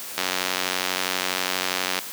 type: click train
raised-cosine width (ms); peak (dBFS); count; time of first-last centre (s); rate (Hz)
0.2; -5; 168; 0.18-1.989; 92.3
effects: white hiss -35 dBFS RMS until 2.12 s + high-pass 200 Hz 12 dB/octave

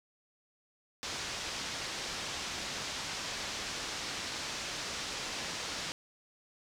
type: low-pass noise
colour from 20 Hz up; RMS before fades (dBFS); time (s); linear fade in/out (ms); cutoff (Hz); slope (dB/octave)
white; -39; 1.03-5.92; 0; 6200; 24
effects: none

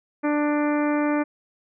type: harmonic tone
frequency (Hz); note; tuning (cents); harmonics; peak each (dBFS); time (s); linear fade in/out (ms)
295.6; D4; +11; 1 / 2 / 3 / 4 / 5 / 6 / 7 / 8; -21 / -27 / -31 / -33 / -35 / -37 / -38 / -39; 0.23-1.24; 20
effects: none

